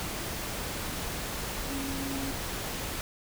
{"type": "tone in noise", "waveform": "sine", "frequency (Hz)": 272.8, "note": "C#4", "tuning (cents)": -28, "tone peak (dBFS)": -34, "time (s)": [1.7, 2.31], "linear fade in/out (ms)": 0, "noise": "pink", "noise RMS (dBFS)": -35, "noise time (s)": [0, 3.01], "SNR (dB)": -2, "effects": []}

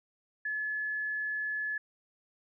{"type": "tone", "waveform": "sine", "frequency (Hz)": 1714, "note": "A6", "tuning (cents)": -46, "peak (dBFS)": -31, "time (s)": [0.45, 1.78], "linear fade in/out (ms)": 5, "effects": []}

